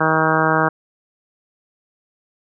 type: harmonic tone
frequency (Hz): 158.6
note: D#3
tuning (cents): +33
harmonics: 1 / 2 / 3 / 4 / 5 / 6 / 7 / 8 / 9 / 10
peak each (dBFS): -23 / -23 / -23 / -23 / -23 / -23 / -23 / -23 / -23 / -23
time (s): 0-0.69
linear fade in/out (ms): 10
effects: none